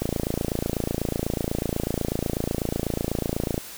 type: click train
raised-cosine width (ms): 2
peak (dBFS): -11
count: 101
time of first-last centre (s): 0.02-3.579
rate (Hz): 28.1
effects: white hiss -40 dBFS RMS until 3.77 s